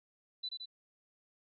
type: tone with echo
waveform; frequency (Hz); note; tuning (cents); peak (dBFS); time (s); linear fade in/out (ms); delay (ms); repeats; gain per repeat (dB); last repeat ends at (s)
sine; 3987; B7; +16; -36; 0.43-0.49; 10; 84; 2; -3; 0.658
effects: none